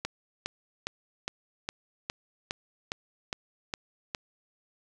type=click train; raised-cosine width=0.2 ms; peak=-14 dBFS; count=11; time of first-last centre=0.05-4.148 s; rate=2.44 Hz; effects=none